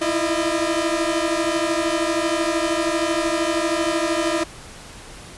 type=tone cluster; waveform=sawtooth; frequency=325.7 / 338.6 / 610 Hz; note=E4 / E4 / D#5; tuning=-21 / +46 / -34 cents; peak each=-20 dBFS; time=0.01-4.44 s; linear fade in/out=10 ms; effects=pink hiss -40 dBFS RMS until 5.37 s + resampled to 24000 Hz